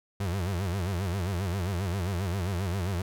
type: tone with vibrato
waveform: 35% pulse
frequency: 92.5 Hz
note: F#2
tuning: in tune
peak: -26 dBFS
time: 0.2-3.02 s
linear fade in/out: 5 ms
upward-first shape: sine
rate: 7.5 Hz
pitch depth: 160 cents each way
effects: none